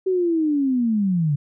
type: linear sweep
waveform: sine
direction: down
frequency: 382.1 to 138.59 Hz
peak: -17 dBFS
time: 0.06-1.36 s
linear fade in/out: 10 ms
effects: none